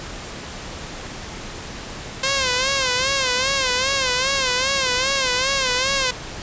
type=tone with vibrato; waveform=5% pulse; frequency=523.3 Hz; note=C5; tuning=in tune; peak=-7 dBFS; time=2.23-6.11 s; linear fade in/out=5 ms; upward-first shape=sine; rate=2.5 Hz; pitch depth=94 cents each way; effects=pink hiss -33 dBFS RMS until 6.42 s + resampled to 16000 Hz